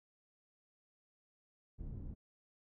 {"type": "low-pass noise", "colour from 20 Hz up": "pink", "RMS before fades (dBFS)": -45, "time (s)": [1.78, 2.15], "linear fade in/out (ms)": 20, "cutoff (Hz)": 190, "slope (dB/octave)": 12, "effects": []}